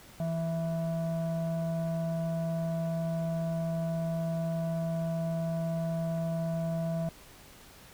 sine tone pair together, 164.82 / 659.3 Hz, E3 / E5, 0 / 0 cents, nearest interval 2 octaves, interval 2400 cents, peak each -28 / -32 dBFS, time 0.2-7.09 s, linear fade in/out 2 ms, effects tanh soft clip ceiling -26 dBFS + pink hiss -53 dBFS RMS until 7.93 s

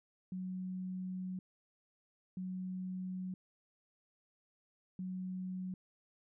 sine tone bursts at uneven times, 185 Hz, F#3, in tune, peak -38 dBFS, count 3, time 0.32-1.39 / 2.37-3.34 / 4.99-5.74 s, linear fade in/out 2 ms, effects none

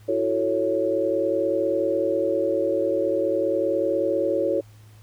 sine chord, F# minor seventh, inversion third, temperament equal, 329.6 / 370 / 440 / 554.4 Hz, E4 / F#4 / A4 / C#5, 0 / 0 / 0 / 0 cents, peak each -27 / -27 / -27 / -23 dBFS, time 0.08-4.61 s, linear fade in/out 10 ms, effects added 107 Hz sine -46 dBFS peak until 5.02 s + pink hiss -57 dBFS RMS until 5.02 s

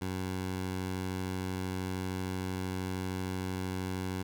15% pulse tone, 93 Hz, F#2, 9 cents sharp, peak -27 dBFS, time 0.01-4.23 s, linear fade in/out 10 ms, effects none

